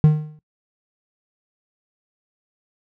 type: tone with exponential decay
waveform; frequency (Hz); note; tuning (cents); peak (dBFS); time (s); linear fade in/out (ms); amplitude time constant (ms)
triangle; 152.9; D#3; -30; -4; 0.04-0.39; 0; 74
effects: noise-tail reverb RT60 0.1 s tail -20 dB re dry